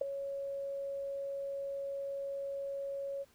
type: tone with ADSR envelope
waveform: sine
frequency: 554.4 Hz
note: C#5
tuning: in tune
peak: -25 dBFS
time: 0.01-3.25 s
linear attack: 6 ms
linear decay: 6 ms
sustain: -11 dB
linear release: 34 ms
effects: pink hiss -67 dBFS RMS until 3.34 s

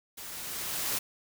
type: noise with level ramp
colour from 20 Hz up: white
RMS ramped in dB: -43 to -30 dBFS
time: 0.17-0.99 s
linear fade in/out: 10 ms
effects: none

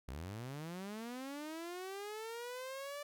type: linear sweep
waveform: sawtooth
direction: up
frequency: 59.1 to 587 Hz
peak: -39 dBFS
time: 0.08-3.03 s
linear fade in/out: 5 ms
effects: none

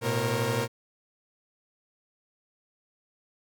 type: tone cluster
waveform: sawtooth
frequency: 111.2 / 123.4 / 466.4 / 539 Hz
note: A2 / B2 / A#4 / C#5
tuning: +19 / -1 / +1 / -49 cents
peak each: -28 / -26 / -26 / -30 dBFS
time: 0.01-0.68 s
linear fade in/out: 50 ms
effects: none

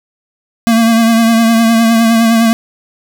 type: tone with vibrato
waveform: square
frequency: 228 Hz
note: A#3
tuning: 38 cents flat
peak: -7 dBFS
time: 0.67-2.53 s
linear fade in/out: 0 ms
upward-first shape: triangle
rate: 9.8 Hz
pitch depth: 40 cents each way
effects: none

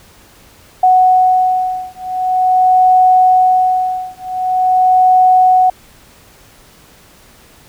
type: beating tone pair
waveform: sine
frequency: 740 / 740.45 Hz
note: F#5 / F#5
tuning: 0 / +1 cents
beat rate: 0.45 Hz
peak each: -11 dBFS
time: 0.83-5.7 s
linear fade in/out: 5 ms
effects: pink hiss -44 dBFS RMS until 7.68 s

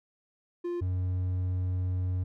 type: tone pair in turn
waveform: triangle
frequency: 349.2 / 91.46 Hz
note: F4 / F#2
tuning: 0 / -20 cents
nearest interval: octave + major seventh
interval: 2320 cents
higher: first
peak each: -28 / -25 dBFS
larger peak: second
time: 0.64-0.81 / 0.81-2.24 s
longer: second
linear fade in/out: 10 ms
effects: none

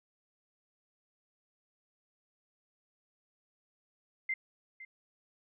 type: tone with echo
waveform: sine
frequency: 2085 Hz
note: C7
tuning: 7 cents flat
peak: -30 dBFS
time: 4.29-4.34 s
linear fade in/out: 5 ms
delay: 510 ms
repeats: 1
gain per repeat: -15 dB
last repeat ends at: 4.85 s
effects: none

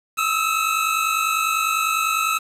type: tone pair together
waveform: 25% pulse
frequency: 1276 / 1326 Hz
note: D#6 / E6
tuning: +43 / +10 cents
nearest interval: minor second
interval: 67 cents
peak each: -18 dBFS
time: 0.17-2.39 s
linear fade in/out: 20 ms
effects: resampled to 32000 Hz + 7-bit

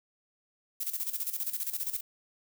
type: noise with tremolo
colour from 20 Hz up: violet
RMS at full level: -32 dBFS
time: 0.8-2.01 s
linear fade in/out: 10 ms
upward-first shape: square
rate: 15 Hz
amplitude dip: 70%
effects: none

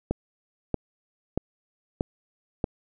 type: click train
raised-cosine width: 2 ms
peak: -11 dBFS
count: 5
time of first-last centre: 0.11-2.642 s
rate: 1.58 Hz
effects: none

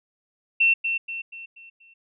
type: tone with echo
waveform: sine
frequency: 2700 Hz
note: E7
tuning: 41 cents sharp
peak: -15 dBFS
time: 0.6-0.74 s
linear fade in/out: 10 ms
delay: 240 ms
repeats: 5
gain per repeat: -7 dB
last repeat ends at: 1.94 s
effects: none

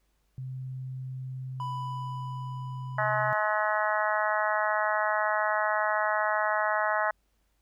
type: tone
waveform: sine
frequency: 129.9 Hz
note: C3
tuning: 12 cents flat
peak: -34 dBFS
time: 0.38-3.33 s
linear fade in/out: 0 ms
type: tone with exponential decay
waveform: triangle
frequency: 992 Hz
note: B5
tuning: 7 cents sharp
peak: -30 dBFS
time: 1.6-6.02 s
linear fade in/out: 1 ms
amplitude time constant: 960 ms
type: harmonic tone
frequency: 212.7 Hz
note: G#3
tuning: 42 cents sharp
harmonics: 3 / 4 / 5 / 6 / 7 / 8 / 9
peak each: -30 / -31 / -32 / -33 / -33 / -34 / -35 dBFS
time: 2.98-7.11 s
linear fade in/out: 5 ms
effects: added 50 Hz sine -70 dBFS peak until 7.61 s + pink hiss -75 dBFS RMS until 7.61 s

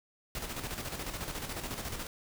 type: noise with tremolo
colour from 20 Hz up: pink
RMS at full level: -37 dBFS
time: 0.35-2.07 s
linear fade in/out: 2 ms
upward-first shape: square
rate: 14 Hz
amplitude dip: 50%
effects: none

